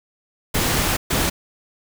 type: noise bursts at uneven times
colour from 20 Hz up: pink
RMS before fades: -20 dBFS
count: 2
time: 0.54-0.97 / 1.1-1.3 s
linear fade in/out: 10 ms
effects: none